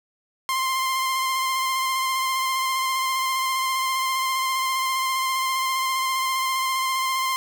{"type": "tone with vibrato", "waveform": "sawtooth", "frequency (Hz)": 1050, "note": "C6", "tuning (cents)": 6, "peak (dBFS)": -18, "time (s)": [0.49, 7.36], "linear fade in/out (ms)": 0, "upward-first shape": "square", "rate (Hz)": 15, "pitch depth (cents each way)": 15, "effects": ["9-bit"]}